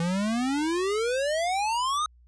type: exponential sweep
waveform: square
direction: up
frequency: 164.81 to 1271 Hz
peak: -25 dBFS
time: 0-2.06 s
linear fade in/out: 2 ms
effects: added 60 Hz sine -53 dBFS peak until 2.27 s + resampled to 22050 Hz